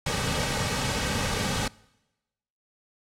pink noise with comb filter, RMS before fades -27 dBFS, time 0.06-1.68 s, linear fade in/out 5 ms, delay 2.9 ms, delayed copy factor -0.6, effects noise-tail reverb RT60 1.0 s tail -24 dB re dry + low-pass 8000 Hz 12 dB/octave

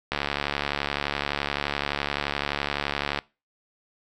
click train, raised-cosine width 0.3 ms, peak -9 dBFS, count 221, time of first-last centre 0.12-3.188 s, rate 71.7 Hz, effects noise-tail reverb RT60 0.3 s tail -23 dB re dry

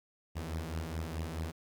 sawtooth beating tone pair, 78.8 / 83.5 Hz, D#2 / E2, +23 / +23 cents, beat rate 4.7 Hz, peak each -34 / -36 dBFS, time 0.35-1.52 s, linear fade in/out 20 ms, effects 11-bit

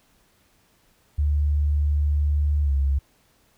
sine tone with pitch glide, 73.42 to 68.9 Hz, D2 to C#2, 0 to -10 cents, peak -18 dBFS, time 1.18-2.99 s, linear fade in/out 10 ms, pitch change -110 cents, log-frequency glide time 2.63-2.72 s, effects pink hiss -62 dBFS RMS until 3.57 s

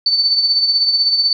sine tone with tremolo, 4523 Hz, C#8, 34 cents sharp, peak -9 dBFS, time 0.06-1.33 s, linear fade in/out 2 ms, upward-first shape triangle, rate 16 Hz, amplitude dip 60%, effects none

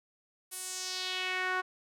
sawtooth tone with band-pass filter sweep, 370 Hz, F#4, in tune, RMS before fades -35 dBFS, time 0.51-1.62 s, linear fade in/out 20 ms, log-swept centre 11000 to 1300 Hz, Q 2.2, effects none

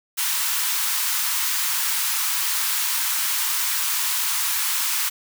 white high-pass noise, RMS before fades -23 dBFS, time 0.17-5.1 s, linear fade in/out 20 ms, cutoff 860 Hz, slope 96 dB/octave, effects none

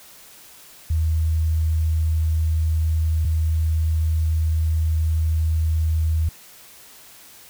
sine tone pair in turn, 79.7 / 79.7 Hz, D#2 / D#2, +42 / +42 cents, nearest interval unison, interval 0 cents, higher neither, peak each -17 dBFS, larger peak neither, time 0.9-3.25 / 3.25-6.29 s, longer second, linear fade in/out 5 ms, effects white hiss -46 dBFS RMS until 7.49 s

